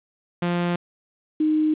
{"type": "tone pair in turn", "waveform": ["sawtooth", "sine"], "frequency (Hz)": [174.5, 308.9], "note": ["F3", "D#4"], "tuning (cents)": [-1, -12], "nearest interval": "minor seventh", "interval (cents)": 989, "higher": "second", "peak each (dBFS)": -17, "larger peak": "neither", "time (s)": [[0.42, 0.76], [1.4, 1.74]], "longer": "neither", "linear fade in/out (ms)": 5, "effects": ["resampled to 8000 Hz", "8-bit"]}